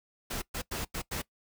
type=noise bursts at uneven times; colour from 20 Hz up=pink; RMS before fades=-35 dBFS; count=5; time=0.3-0.42 / 0.54-0.62 / 0.71-0.85 / 0.94-1.02 / 1.11-1.22 s; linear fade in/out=10 ms; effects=noise-tail reverb RT60 0.1 s tail -20 dB re dry